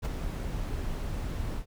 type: noise with ADSR envelope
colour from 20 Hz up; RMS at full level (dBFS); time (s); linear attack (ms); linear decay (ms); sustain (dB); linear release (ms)
brown; -26; 0.02-1.66; 35; 12; -7; 92
effects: none